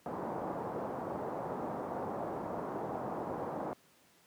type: low-pass noise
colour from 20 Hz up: white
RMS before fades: -38 dBFS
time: 0.06-3.73 s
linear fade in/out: 0 ms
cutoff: 910 Hz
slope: 24 dB/octave
effects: pink hiss -65 dBFS RMS until 4.26 s + high-pass 150 Hz 12 dB/octave